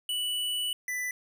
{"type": "tone pair in turn", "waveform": "square", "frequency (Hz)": [2960, 1989.3], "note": ["F#7", "B6"], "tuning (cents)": [0, 12], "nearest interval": "perfect fifth", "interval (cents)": 688, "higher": "first", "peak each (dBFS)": [-29, -31], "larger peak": "first", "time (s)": [[0.09, 0.73], [0.88, 1.11]], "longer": "first", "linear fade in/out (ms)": 2, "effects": []}